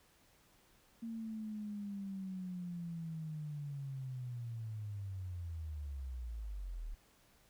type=linear sweep; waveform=sine; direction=down; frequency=230.1 to 36.42 Hz; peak=-40 dBFS; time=1.02-6.95 s; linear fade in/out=10 ms; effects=pink hiss -68 dBFS RMS until 7.49 s